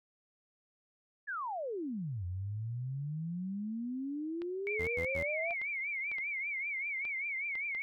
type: exponential two-way sweep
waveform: sine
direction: down then up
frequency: 1760 to 87.31 to 699 Hz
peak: -35 dBFS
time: 1.27-5.54 s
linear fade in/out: 20 ms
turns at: 2.25 s
type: clicks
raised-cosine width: 0.3 ms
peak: -32 dBFS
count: 9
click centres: 4.419 / 4.852 / 5.508 / 5.616 / 6.116 / 6.184 / 7.052 / 7.554 / 7.749 s
type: tone with vibrato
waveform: sine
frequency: 2222 Hz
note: C#7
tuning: 4 cents sharp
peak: -34 dBFS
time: 4.67-7.82 s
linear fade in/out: 0 ms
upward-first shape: triangle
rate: 5.1 Hz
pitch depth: 140 cents each way
type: tone bursts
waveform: sawtooth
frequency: 83.5 Hz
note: E2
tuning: 23 cents sharp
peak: -35 dBFS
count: 3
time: 4.79-5.235 s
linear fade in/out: 10 ms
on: 89 ms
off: 89 ms
effects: none